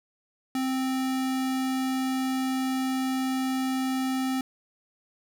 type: tone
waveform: square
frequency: 261.6 Hz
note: C4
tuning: in tune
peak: -26 dBFS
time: 0.55-4.41 s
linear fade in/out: 2 ms
effects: none